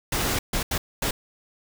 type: noise bursts at uneven times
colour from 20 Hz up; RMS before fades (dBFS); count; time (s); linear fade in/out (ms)
pink; -25; 4; 0.12-0.39 / 0.53-0.63 / 0.71-0.78 / 1.02-1.11; 5
effects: none